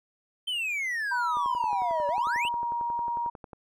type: exponential two-way sweep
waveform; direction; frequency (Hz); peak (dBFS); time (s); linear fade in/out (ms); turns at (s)
triangle; down then up; 3136 to 563 to 3136; -26; 0.47-2.49; 10; 2.08
type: tone with pitch glide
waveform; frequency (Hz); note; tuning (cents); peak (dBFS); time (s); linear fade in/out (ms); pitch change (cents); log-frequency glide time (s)
sine; 969 to 945.8; B5 to A#5; -33 to +25; -27; 1.11-3.3; 10; -42; 1.67-2.7
type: click train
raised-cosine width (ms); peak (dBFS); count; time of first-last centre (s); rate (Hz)
1; -28; 25; 1.37-3.532; 11.1
effects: none